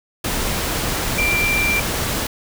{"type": "tone in noise", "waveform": "sine", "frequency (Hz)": 2361, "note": "D7", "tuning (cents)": 9, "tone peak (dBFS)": -17, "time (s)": [1.18, 1.8], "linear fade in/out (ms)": 5, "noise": "pink", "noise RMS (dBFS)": -22, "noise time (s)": [0.24, 2.27], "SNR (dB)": 2, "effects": []}